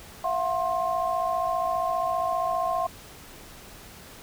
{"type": "tone cluster", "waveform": "sine", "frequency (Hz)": [670, 725, 1060], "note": ["E5", "F#5", "C6"], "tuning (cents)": [28, -35, 22], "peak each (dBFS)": -28, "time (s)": [0.24, 2.87], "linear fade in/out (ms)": 5, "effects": ["pink hiss -46 dBFS RMS until 4.22 s"]}